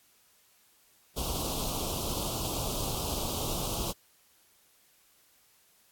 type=band-stop noise; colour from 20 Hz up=pink; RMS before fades=-33 dBFS; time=1.16-3.93 s; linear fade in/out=20 ms; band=1200 to 2800 Hz; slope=48 dB/octave; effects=white hiss -64 dBFS RMS until 5.91 s + AAC 64 kbps